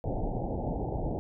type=low-pass noise; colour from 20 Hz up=pink; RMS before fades=-32 dBFS; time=0.04-1.19 s; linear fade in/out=0 ms; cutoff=860 Hz; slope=96 dB/octave; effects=none